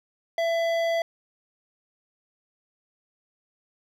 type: tone with hard clipping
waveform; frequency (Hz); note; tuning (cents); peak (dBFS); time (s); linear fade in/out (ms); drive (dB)
triangle; 668; E5; +23; -24; 0.38-1.02; 2; 16
effects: none